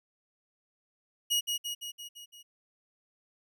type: tone with echo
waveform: sawtooth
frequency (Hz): 2892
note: F#7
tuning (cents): -40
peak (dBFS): -22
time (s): 1.3-1.41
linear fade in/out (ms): 20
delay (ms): 170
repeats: 6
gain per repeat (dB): -4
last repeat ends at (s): 2.43
effects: none